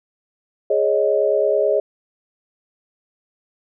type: chord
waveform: sine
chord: Ab suspended fourth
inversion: none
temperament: just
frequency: 415.3 / 553.7 / 623 Hz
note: Ab4 / Db5 / Eb5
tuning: 0 / -2 / +2 cents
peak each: -19 dBFS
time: 0.7-1.8 s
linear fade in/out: 5 ms
effects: none